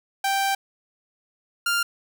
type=tone pair in turn; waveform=sawtooth; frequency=784 / 1396.9 Hz; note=G5 / F6; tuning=0 / 0 cents; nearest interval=minor seventh; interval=1000 cents; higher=second; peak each=-17 dBFS; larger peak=neither; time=0.24-0.55 / 1.66-1.83 s; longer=first; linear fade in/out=5 ms; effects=none